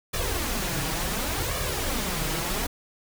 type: noise with flanger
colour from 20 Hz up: pink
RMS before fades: -28 dBFS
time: 0.13-2.67 s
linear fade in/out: 10 ms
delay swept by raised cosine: 1.7 to 6.3 ms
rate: 0.69 Hz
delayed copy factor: +0.65
effects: none